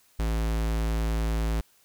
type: tone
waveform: square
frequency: 55 Hz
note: A1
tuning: in tune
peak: -25 dBFS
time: 0.19-1.61 s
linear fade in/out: 5 ms
effects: white hiss -62 dBFS RMS until 1.84 s